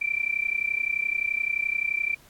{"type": "tone with amplitude modulation", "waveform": "sine", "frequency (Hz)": 2349, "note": "D7", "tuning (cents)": 0, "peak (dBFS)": -20, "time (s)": [0.01, 2.15], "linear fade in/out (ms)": 10, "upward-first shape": "sine", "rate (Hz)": 31.6, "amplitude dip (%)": 90, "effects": ["pink hiss -55 dBFS RMS until 2.29 s", "AAC 64 kbps"]}